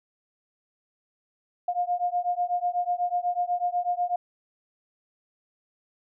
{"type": "beating tone pair", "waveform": "sine", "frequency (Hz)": [706, 714.1], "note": ["F5", "F5"], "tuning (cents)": [19, 38], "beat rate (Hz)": 8.1, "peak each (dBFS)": -27, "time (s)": [1.68, 4.16], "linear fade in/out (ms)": 5, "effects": []}